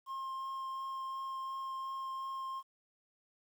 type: tone with vibrato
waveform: triangle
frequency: 1065 Hz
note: C6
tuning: 30 cents sharp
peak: -36 dBFS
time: 0.06-2.63 s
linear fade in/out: 50 ms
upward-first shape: triangle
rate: 2.8 Hz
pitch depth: 10 cents each way
effects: 11-bit